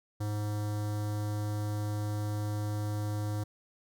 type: tone with notch filter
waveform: square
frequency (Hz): 104.8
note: G#2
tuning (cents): +16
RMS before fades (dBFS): -33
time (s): 0.2-3.44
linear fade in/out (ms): 10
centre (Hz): 2500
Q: 0.88
effects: none